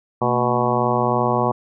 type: harmonic tone with a mistuned harmonic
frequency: 122.9 Hz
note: B2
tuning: 8 cents flat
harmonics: 1 / 2 / 3 / 4 / 5 / 6 / 7 / 8 / 9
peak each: -25 / -25 / -25 / -25 / -25 / -25 / -25 / -25 / -25 dBFS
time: 0.21-1.52 s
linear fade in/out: 10 ms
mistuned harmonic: 2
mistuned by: -110 cents
effects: none